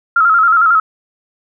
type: tone with vibrato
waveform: sine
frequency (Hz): 1337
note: E6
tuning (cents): +24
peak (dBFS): -7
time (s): 0.16-0.8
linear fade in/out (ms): 5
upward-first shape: square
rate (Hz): 11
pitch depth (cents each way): 67
effects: none